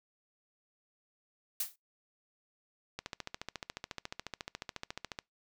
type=noise with exponential decay; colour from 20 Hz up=blue; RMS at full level=-29 dBFS; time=1.6-1.76 s; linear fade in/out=5 ms; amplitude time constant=33 ms
type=click train; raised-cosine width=0.2 ms; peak=-21 dBFS; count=32; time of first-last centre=2.99-5.189 s; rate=14.1 Hz
effects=noise-tail reverb RT60 0.2 s tail -26 dB re dry